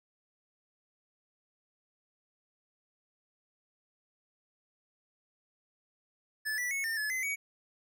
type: tone with pitch steps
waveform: square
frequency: 1735 / 1962 / 2199 / 1808 / 1714 / 2046 / 2253 Hz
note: A6 / B6 / C#7 / A6 / A6 / C7 / C#7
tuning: -25 / -12 / -14 / +47 / -46 / -39 / +28 cents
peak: -32 dBFS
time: 6.45-7.36 s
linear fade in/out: 20 ms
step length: 130 ms
effects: none